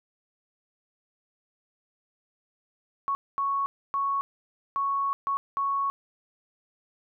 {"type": "tone bursts at uneven times", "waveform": "sine", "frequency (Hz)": 1108.7, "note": "C#6", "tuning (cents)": 0, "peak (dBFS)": -24, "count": 6, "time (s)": [[3.08, 3.15], [3.38, 3.66], [3.94, 4.21], [4.76, 5.13], [5.27, 5.37], [5.57, 5.9]], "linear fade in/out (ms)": 0, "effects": []}